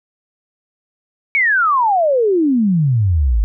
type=exponential sweep; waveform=sine; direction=down; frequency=2285 to 48.9 Hz; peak=-11 dBFS; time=1.35-3.44 s; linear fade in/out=0 ms; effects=none